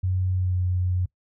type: tone with pitch glide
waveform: sine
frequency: 92.5 to 90.75 Hz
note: F#2 to F#2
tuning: 0 to -33 cents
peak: -21 dBFS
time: 0.03-1.06 s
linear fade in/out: 10 ms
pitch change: -33 cents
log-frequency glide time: 0.33-0.58 s
effects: noise-tail reverb RT60 0.1 s tail -21 dB re dry